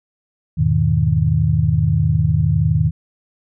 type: chord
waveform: sine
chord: E major seventh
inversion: none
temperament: equal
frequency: 82.41 / 103.83 / 123.47 / 155.56 Hz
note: E2 / G#2 / B2 / D#3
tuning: 0 / 0 / 0 / 0 cents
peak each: -20 / -19 / -20 / -16 dBFS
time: 0.57-2.91 s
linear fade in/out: 20 ms
effects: none